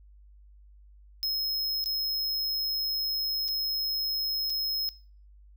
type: tone with dropouts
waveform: square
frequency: 5150 Hz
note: E8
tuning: 41 cents flat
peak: -27 dBFS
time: 1.23-4.89 s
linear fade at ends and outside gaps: 0 ms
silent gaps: 1.841-1.859 / 3.481-3.486 / 4.498-4.502 s
effects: noise-tail reverb RT60 0.4 s tail -20 dB re dry + added 50 Hz sine -51 dBFS peak until 5.56 s